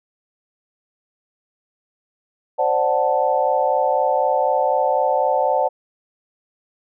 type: chord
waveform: sine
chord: D dominant seventh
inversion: third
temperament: equal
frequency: 523.3 / 587.3 / 740 / 880 Hz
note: C5 / D5 / F#5 / A5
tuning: 0 / 0 / 0 / 0 cents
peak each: -21 dBFS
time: 2.58-5.69 s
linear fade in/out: 20 ms
effects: none